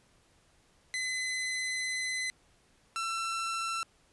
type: tone pair in turn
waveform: sawtooth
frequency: 2027 / 1343.1 Hz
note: B6 / E6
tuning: +45 / +32 cents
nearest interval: perfect fifth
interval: 713 cents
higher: first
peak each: -28 dBFS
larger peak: neither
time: 0.94-2.3 / 2.96-3.83 s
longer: first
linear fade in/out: 0 ms
effects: pink hiss -66 dBFS RMS until 4.12 s + resampled to 24000 Hz